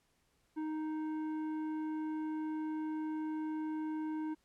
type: tone with tanh clipping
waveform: sine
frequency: 311.1 Hz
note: D#4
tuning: in tune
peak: -37 dBFS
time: 0.56-4.35 s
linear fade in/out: 20 ms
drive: 10 dB
effects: pink hiss -75 dBFS RMS until 4.44 s + low-pass 12000 Hz 12 dB/octave